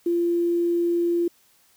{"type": "tone with quantisation", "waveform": "sine", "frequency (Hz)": 343.8, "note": "F4", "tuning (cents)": -27, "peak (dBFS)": -19, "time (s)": [0.06, 1.28], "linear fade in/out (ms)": 5, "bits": 8, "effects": ["white hiss -60 dBFS RMS until 1.76 s"]}